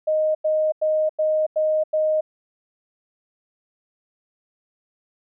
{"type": "tone bursts", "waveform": "sine", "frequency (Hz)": 621, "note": "D#5", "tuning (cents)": -3, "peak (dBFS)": -17, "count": 6, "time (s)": [0.07, 2.21], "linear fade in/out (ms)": 10, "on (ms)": 280, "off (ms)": 92, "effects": []}